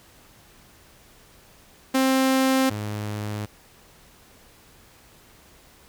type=tone pair in turn; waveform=sawtooth; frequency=264 / 105.06 Hz; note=C4 / G#2; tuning=+16 / +20 cents; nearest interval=octave + major third; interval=1596 cents; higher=first; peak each=-14 / -24 dBFS; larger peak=first; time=1.94-2.7 / 2.7-3.46 s; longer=neither; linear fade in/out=10 ms; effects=pink hiss -53 dBFS RMS until 5.88 s